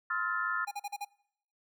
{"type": "chord", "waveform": "sine", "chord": "F major seventh", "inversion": "second", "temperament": "equal with one note detuned", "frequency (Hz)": [1046.5, 1291.4, 1396.9, 1760], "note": ["C6", "E6", "F6", "A6"], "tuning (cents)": [0, -36, 0, 0], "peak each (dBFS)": [-39, -35, -33, -36], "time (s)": [0.1, 0.65], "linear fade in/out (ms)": 5}
{"type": "tone bursts", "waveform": "square", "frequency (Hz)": 816, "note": "G#5", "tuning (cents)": -31, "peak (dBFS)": -35, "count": 5, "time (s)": [0.67, 1.05], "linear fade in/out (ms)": 10, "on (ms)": 44, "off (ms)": 40}
{"effects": ["noise-tail reverb RT60 0.8 s tail -26 dB re dry"]}